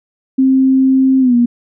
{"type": "tone with pitch glide", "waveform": "sine", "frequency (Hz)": [264.2, 239.5], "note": ["C4", "A#3"], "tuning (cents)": [17, 47], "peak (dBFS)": -7, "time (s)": [0.38, 1.46], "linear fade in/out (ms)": 10, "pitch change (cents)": -170, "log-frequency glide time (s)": [1.2, 1.35], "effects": []}